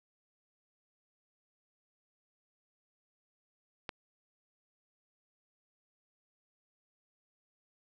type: click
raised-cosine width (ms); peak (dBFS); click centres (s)
0.3; -21; 3.892
effects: none